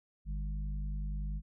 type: harmonic tone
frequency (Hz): 50.6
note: G#1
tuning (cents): -44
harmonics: 1 / 3 / 4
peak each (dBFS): -34 / -43 / -49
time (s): 0.25-1.42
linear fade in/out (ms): 50
effects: none